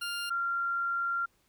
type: tone pair in turn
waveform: 20% pulse / sine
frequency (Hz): 1400 / 1382.3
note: F6 / F6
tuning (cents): +4 / -18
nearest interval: unison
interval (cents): 22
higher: first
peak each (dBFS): -28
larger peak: neither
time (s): 0.01-0.3 / 0.3-1.26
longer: second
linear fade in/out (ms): 10
effects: pink hiss -70 dBFS RMS until 1.48 s